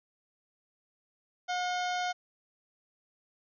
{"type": "harmonic tone with a mistuned harmonic", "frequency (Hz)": 721, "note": "F#5", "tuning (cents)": -45, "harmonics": [1, 2, 3, 4, 5, 6, 7, 8, 9], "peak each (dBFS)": [-31, -37, -41, -43, -45, -47, -48, -49, -50], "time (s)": [1.48, 2.13], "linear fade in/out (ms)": 20, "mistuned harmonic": 4, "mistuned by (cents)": 120, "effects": []}